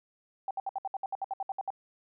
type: tone bursts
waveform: sine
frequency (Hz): 777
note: G5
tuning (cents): -16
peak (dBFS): -30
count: 14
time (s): 0.48-1.704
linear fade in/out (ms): 2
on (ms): 28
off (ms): 64
effects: none